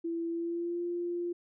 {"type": "tone with pitch glide", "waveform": "sine", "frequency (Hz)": [334.5, 347.9], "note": ["E4", "F4"], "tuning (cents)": [25, -7], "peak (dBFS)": -31, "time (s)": [0.04, 1.33], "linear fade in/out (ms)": 10, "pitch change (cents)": 68, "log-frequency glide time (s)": [0.29, 0.83], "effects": []}